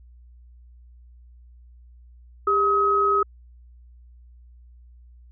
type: tone pair together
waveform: sine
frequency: 400.3 / 1271 Hz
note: G4 / D#6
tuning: +36 / +36 cents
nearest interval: octave + minor sixth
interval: 2000 cents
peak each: -23 / -18 dBFS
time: 2.47-3.23 s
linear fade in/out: 5 ms
effects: added 60 Hz sine -46 dBFS peak until 5.31 s